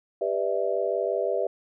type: chord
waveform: sine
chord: E minor seventh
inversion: first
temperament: just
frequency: 395.6 / 494.4 / 593.3 / 659.3 Hz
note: G4 / B4 / D5 / E5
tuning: +16 / +2 / +18 / 0 cents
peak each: -29 dBFS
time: 0.21-1.47 s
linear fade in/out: 5 ms
effects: none